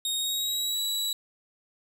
sawtooth tone with pitch glide, 3729 to 3910 Hz, A#7 to B7, 0 to -18 cents, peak -24 dBFS, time 0.05-1.13 s, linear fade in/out 2 ms, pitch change +82 cents, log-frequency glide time 0.16-0.8 s, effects 9-bit

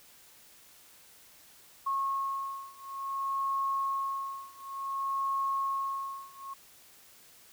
sine beating tone pair, 1090 / 1090.56 Hz, C#6 / C#6, -29 / -29 cents, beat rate 0.56 Hz, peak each -34 / -33 dBFS, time 1.86-6.54 s, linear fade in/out 10 ms, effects white hiss -57 dBFS RMS until 7.52 s

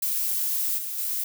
violet noise with level steps, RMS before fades -26 / -32 / -28 dBFS, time 0.02-1.24 s, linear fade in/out 5 ms, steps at 0.77 / 0.97 s, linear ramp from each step 20 ms, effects none

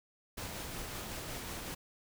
pink noise with tremolo, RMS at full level -41 dBFS, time 0.37-1.75 s, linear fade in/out 10 ms, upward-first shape sine, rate 5.4 Hz, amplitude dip 25%, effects none

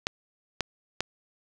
clicks, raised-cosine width 0.2 ms, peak -9 dBFS, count 3, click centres 0.069 / 0.607 / 1.006 s, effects none

